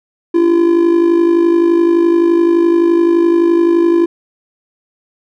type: tone with amplitude modulation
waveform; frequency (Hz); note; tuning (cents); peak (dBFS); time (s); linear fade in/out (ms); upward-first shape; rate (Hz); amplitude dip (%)
triangle; 340; F4; -46; -3; 0.34-4.06; 10; sine; 51.7; 60
effects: none